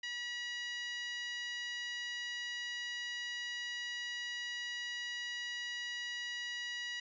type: tone with high-pass filter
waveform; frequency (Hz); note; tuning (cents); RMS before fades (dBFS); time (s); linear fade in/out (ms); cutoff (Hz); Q
10% pulse; 965; B5; -40; -41; 0.03-7; 5; 2200; 7.7
effects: resampled to 16000 Hz